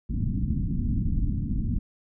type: low-pass noise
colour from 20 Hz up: pink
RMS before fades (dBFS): -26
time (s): 0.09-1.79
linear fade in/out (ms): 10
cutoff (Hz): 270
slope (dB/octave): 48
effects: none